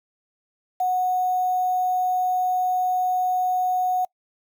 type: tone with quantisation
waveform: sine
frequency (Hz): 735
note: F#5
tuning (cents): -12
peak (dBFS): -19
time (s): 0.8-4.05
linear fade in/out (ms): 5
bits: 7
effects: noise-tail reverb RT60 0.1 s tail -25 dB re dry